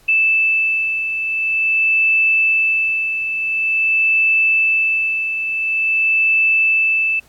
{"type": "beating tone pair", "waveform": "sine", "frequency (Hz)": [2636, 2636.47], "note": ["E7", "E7"], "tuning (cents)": [-1, 0], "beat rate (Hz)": 0.47, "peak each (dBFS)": [-14, -22], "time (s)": [0.08, 7.2], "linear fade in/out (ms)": 10, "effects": ["pink hiss -52 dBFS RMS until 7.28 s", "AAC 64 kbps"]}